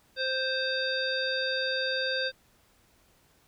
harmonic tone, 523.3 Hz, C5, in tune, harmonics 1 / 3 / 5 / 7 / 9, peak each -32 / -31 / -40 / -34 / -35 dBFS, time 0.16-2.32 s, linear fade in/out 50 ms, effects pink hiss -64 dBFS RMS until 3.47 s

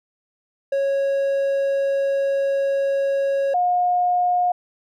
triangle / sine tone pair in turn, 551 / 716.3 Hz, C#5 / F5, -11 / +44 cents, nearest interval perfect fourth, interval 455 cents, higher second, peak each -16 dBFS, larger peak neither, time 0.72-3.54 / 3.54-4.52 s, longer first, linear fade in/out 5 ms, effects none

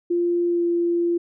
sine tone with pitch glide, 347.1 to 343.7 Hz, F4 to F4, -11 to -28 cents, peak -18 dBFS, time 0.1-1.18 s, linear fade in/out 10 ms, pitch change -17 cents, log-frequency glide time 0.47-0.64 s, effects none

